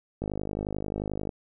click train, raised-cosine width 2 ms, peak -18 dBFS, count 56, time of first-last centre 0.22-1.292 s, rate 51.3 Hz, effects none

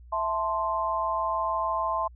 sine chord, A minor, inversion second, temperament equal, 659.3 / 880 / 1046.5 Hz, E5 / A5 / C6, 0 / 0 / 0 cents, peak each -31 / -31 / -27 dBFS, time 0.12-2.08 s, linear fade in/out 10 ms, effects added 60 Hz sine -46 dBFS peak until 2.15 s

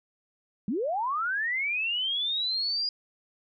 sine linear sweep, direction up, 180 to 4897 Hz, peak -26 dBFS, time 0.68-2.89 s, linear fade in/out 2 ms, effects none

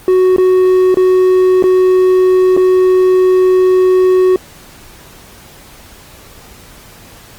triangle tone with dropouts, 370.3 Hz, F#4, 1 cent sharp, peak -4 dBFS, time 0.08-4.36 s, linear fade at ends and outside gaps 1 ms, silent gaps 0.363-0.382 / 0.944-0.971 / 1.625-1.639 / 2.566-2.574 s, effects pink hiss -38 dBFS RMS until 7.38 s + Opus 32 kbps

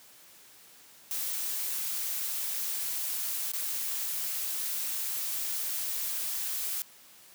blue noise with dropouts, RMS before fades -33 dBFS, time 1.11-6.82 s, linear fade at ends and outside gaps 0 ms, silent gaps 3.517-3.535 s, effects white hiss -55 dBFS RMS until 7.34 s + high-pass 100 Hz 12 dB/octave

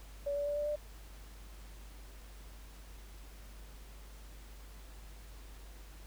sine tone with pitch steps, 570 / 576 / 582 / 588.1 / 594.2 Hz, C#5 / D5 / D5 / D5 / D5, +48 / -34 / -16 / +2 / +20 cents, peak -32 dBFS, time 0.26-0.76 s, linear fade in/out 10 ms, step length 100 ms, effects added 50 Hz sine -49 dBFS peak until 6.06 s + pink hiss -58 dBFS RMS until 6.06 s

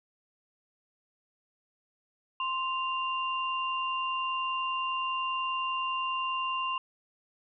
sine tone pair together, 1046.5 / 2785 Hz, C6 / F7, 0 / -5 cents, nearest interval octave + perfect fourth, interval 1695 cents, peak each -30 / -34 dBFS, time 2.4-6.78 s, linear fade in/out 2 ms, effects none

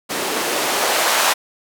blue noise with band-pass filter sweep, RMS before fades -19 dBFS, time 0.09-1.34 s, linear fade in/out 20 ms, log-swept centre 290 to 840 Hz, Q 1.2, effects none

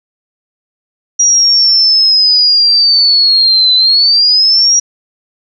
sine linear two-way sweep, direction down then up, 5750 to 4001 to 5750 Hz, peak -5 dBFS, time 1.19-4.8 s, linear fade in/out 10 ms, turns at 3.75 s, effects none

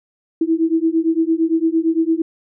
sine beating tone pair, 321.7 / 330.5 Hz, E4 / E4, -42 / +5 cents, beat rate 8.8 Hz, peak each -17 dBFS, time 0.41-2.22 s, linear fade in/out 5 ms, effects none

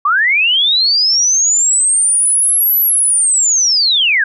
sine linear two-way sweep, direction up then down, 1108.7 to 12000 to 1539 Hz, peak -9 dBFS, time 0.05-4.24 s, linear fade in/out 5 ms, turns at 2.79 s, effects none

